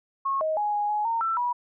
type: tone with pitch steps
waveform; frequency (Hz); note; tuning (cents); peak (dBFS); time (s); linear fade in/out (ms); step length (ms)
sine; 1090 / 629 / 834 / 828 / 840 / 917 / 1335 / 972; C#6 / D#5 / G#5 / G#5 / G#5 / A#5 / E6 / B5; -29 / +19 / +7 / -5 / +19 / -29 / +22 / -28; -23; 0.25-1.53; 10; 160
effects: none